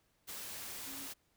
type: tone in noise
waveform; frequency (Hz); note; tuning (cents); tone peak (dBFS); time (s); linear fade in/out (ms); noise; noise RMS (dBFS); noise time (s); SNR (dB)
sine; 273.6; C#4; -23; -51; 0.86-1.08; 20; white; -45; 0.27-1.14; -9
effects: pink hiss -75 dBFS RMS until 1.36 s